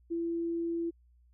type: tone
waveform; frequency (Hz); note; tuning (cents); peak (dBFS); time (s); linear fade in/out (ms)
sine; 336.4; E4; +35; -30; 0.1-0.91; 20
effects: added 60 Hz sine -60 dBFS peak until 1.33 s